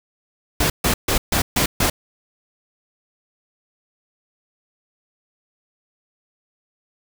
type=noise bursts; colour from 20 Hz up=pink; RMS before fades=-18 dBFS; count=6; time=0.6-1.9 s; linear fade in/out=5 ms; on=100 ms; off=140 ms; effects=none